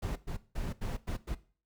brown noise bursts at uneven times, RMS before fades -35 dBFS, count 6, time 0.02-0.16 / 0.27-0.37 / 0.55-0.73 / 0.81-0.97 / 1.07-1.17 / 1.27-1.35 s, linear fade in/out 10 ms, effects noise-tail reverb RT60 0.4 s tail -17 dB re dry

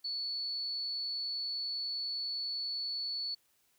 sine tone, 4435 Hz, C#8, in tune, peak -34 dBFS, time 0.04-3.35 s, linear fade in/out 10 ms, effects white hiss -72 dBFS RMS until 3.78 s

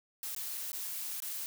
blue noise with dropouts, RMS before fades -39 dBFS, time 0.23-1.46 s, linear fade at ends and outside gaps 0 ms, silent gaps 0.349-0.363 / 0.573-0.576 / 0.718-0.731 / 1.202-1.222 s, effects none

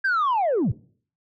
sine linear sweep, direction down, 1620 to 80.6 Hz, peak -17 dBFS, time 0.04-0.72 s, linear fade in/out 10 ms, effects noise-tail reverb RT60 0.5 s tail -22 dB re dry + tanh soft clip ceiling -17 dBFS

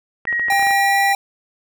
clicks, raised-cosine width 0.5 ms, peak -16 dBFS, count 9, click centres 0.253 / 0.327 / 0.396 / 0.484 / 0.523 / 0.595 / 0.626 / 0.669 / 0.708 s
sine tone with pitch glide, 1894 to 1942.8 Hz, A#6 to B6, +27 to -29 cents, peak -17 dBFS, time 0.27-1.13 s, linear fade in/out 5 ms, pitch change +44 cents, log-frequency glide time 0.54-0.98 s
square tone, 794 Hz, G5, 22 cents sharp, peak -16 dBFS, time 0.5-1.15 s, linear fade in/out 2 ms
effects none

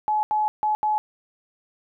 sine tone bursts at uneven times, 852 Hz, G#5, 44 cents sharp, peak -19 dBFS, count 4, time 0.08-0.23 / 0.31-0.48 / 0.63-0.75 / 0.83-0.98 s, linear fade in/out 0 ms, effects none

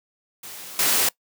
white noise with level steps, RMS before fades -38 / -20 dBFS, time 0.43-1.09 s, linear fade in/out 5 ms, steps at 0.79 s, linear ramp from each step 2 ms, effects noise-tail reverb RT60 0.1 s tail -22 dB re dry + high-pass 150 Hz 12 dB/octave

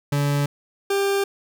40% pulse tone pair in turn, 143.5 / 396.6 Hz, D3 / G4, -40 / +20 cents, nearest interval octave + tritone, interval 1760 cents, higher second, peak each -18 dBFS, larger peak neither, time 0.12-0.46 / 0.9-1.24 s, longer neither, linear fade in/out 5 ms, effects none

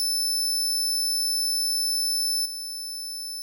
sawtooth tone with level steps, 5274 Hz, E8, in tune, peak -20 / -29 dBFS, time 0-3.42 s, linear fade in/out 0 ms, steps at 2.45 s, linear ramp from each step 10 ms, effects none

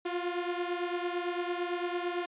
sawtooth beating tone pair, 349.2 / 358.1 Hz, F4 / F4, 0 / +43 cents, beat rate 8.9 Hz, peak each -29 / -32 dBFS, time 0.05-2.26 s, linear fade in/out 10 ms, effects resampled to 8000 Hz

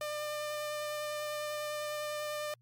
sawtooth tone with vibrato, 599 Hz, D5, 34 cents sharp, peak -31 dBFS, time 0.01-2.54 s, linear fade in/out 2 ms, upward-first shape sine, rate 10 Hz, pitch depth 9 cents each way, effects added 120 Hz sine -63 dBFS peak until 2.61 s + MP3 96 kbps

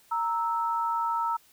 sine tone pair together, 928 / 1312.4 Hz, A#5 / E6, -8 / -8 cents, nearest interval tritone, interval 600 cents, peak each -27 / -29 dBFS, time 0.11-1.37 s, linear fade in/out 10 ms, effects white hiss -60 dBFS RMS until 1.52 s

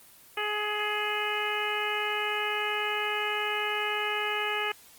harmonic tone, 420 Hz, G#4, 19 cents sharp, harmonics 1 / 2 / 3 / 4 / 5 / 6 / 7, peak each -35 / -35 / -35 / -35 / -35 / -35 / -35 dBFS, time 0.37-4.72 s, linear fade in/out 5 ms, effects white hiss -54 dBFS RMS until 4.98 s + Opus 24 kbps

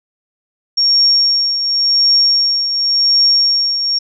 sine tone with tremolo, 5540 Hz, F8, 15 cents flat, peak -7 dBFS, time 0.77-3.99 s, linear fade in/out 10 ms, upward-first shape triangle, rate 0.91 Hz, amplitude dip 60%, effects none

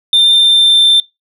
sine tone with pitch glide, 3593 to 3568 Hz, A7 to A7, +36 to +23 cents, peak -3 dBFS, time 0.13-1 s, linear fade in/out 2 ms, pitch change -13 cents, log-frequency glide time 0.35-0.83 s, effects noise-tail reverb RT60 0.2 s tail -22 dB re dry + tanh soft clip ceiling -4 dBFS

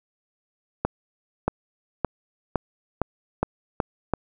accelerating click train, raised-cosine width 1 ms, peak -7 dBFS, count 8, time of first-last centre 0.85-4.137 s, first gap 630 ms, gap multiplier 0.9, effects none

